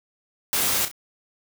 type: noise with echo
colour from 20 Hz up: white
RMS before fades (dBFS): -23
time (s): 0.53-0.85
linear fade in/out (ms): 0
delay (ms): 32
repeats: 2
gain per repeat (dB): -9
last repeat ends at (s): 0.914
effects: none